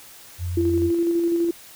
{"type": "tone", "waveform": "sine", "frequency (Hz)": 88, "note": "F2", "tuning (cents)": 14, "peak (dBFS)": -24, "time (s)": [0.38, 0.92], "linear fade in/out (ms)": 50}
{"type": "tone with tremolo", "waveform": "sine", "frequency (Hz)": 339.4, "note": "F4", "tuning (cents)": -49, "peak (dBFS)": -17, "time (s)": [0.57, 1.51], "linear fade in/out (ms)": 5, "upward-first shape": "square", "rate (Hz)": 12, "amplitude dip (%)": 25}
{"effects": ["white hiss -45 dBFS RMS until 1.75 s"]}